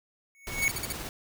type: tone with exponential growth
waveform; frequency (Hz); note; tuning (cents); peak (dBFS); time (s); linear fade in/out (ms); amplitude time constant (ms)
square; 2217; C#7; 0; -21; 0.35-0.68; 0; 71
type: noise with tremolo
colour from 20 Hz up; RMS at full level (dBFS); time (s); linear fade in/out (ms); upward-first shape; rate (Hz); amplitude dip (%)
pink; -36; 0.47-1.09; 0; triangle; 19; 35
type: tone bursts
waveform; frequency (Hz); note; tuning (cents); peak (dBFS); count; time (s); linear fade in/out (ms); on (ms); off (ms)
5% pulse; 2240; C#7; +18; -21; 5; 0.62-0.924; 2; 24; 46
effects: none